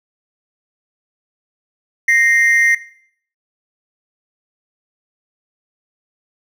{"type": "ring-modulated tone", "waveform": "triangle", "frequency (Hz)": 1975.5, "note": "B6", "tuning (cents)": 0, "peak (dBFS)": -5, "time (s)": [2.08, 2.75], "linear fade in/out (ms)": 5, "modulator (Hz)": 117, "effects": ["noise-tail reverb RT60 0.6 s tail -17 dB re dry"]}